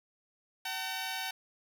10% pulse tone pair together, 760 / 903.8 Hz, F#5 / A5, +46 / +46 cents, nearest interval minor third, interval 300 cents, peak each -28 / -31 dBFS, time 0.65-1.31 s, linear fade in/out 5 ms, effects none

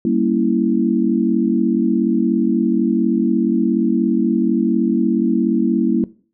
sine chord, G diminished seventh, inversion none, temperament equal, 196 / 233.1 / 277.2 / 329.6 Hz, G3 / Bb3 / Db4 / Fb4, 0 / 0 / 0 / 0 cents, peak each -21 / -17 / -22 / -19 dBFS, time 0.05-6.04 s, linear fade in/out 2 ms, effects noise-tail reverb RT60 0.4 s tail -19 dB re dry

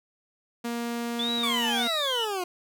sawtooth tone, 235.7 Hz, A#3, 19 cents sharp, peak -25 dBFS, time 0.64-1.88 s, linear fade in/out 10 ms
sine tone with vibrato, 3386 Hz, G#7, 33 cents sharp, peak -27 dBFS, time 1.19-2.25 s, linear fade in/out 5 ms, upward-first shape sine, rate 1.7 Hz, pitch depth 240 cents each way
20% pulse exponential sweep, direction down, 1177 to 349.2 Hz, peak -23 dBFS, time 1.43-2.44 s, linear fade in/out 5 ms
effects none

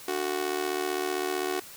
sawtooth tone with amplitude modulation, 370 Hz, F#4, in tune, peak -20 dBFS, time 0.08-1.6 s, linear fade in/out 5 ms, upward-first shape sine, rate 75.6 Hz, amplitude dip 85%, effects white hiss -46 dBFS RMS until 1.76 s

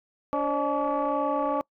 sine tone cluster, 286.6 / 539 / 601 / 855 / 1142 Hz, D4 / C#5 / D5 / A5 / D6, -42 / -49 / +40 / -50 / -49 cents, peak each -29 dBFS, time 0.33-1.61 s, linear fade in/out 0 ms, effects noise-tail reverb RT60 0.1 s tail -26 dB re dry + tanh soft clip ceiling -17 dBFS

